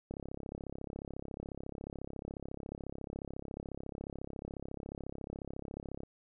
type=click train; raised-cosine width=2 ms; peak=-28 dBFS; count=203; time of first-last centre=0.11-6.034 s; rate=34.1 Hz; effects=none